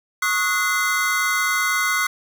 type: tone cluster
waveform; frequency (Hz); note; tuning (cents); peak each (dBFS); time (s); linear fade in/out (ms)
square; 1102 / 1262 / 1468 / 2064; C#6 / D#6 / F#6 / C7; -11 / +24 / -14 / -24; -27 / -27 / -24 / -23; 0.22-2.07; 5
effects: none